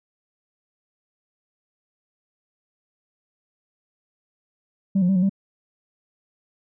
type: tone with pitch steps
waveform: sine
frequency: 194.4 / 178.3 / 193.5 / 181.2 / 195.3 Hz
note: G3 / F3 / G3 / F#3 / G3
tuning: -14 / +36 / -22 / -36 / -6 cents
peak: -14 dBFS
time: 4.95-5.295 s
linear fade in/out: 10 ms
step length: 69 ms
effects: tanh soft clip ceiling -14 dBFS